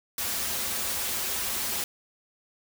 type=noise with comb filter; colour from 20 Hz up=white; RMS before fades=-30 dBFS; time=0.18-1.84 s; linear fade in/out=2 ms; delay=6.6 ms; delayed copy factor=-0.65; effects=none